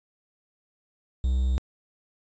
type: tone with quantisation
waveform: triangle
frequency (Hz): 64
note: C2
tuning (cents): -38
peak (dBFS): -19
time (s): 1.24-1.58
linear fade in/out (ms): 0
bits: 8
effects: resampled to 16000 Hz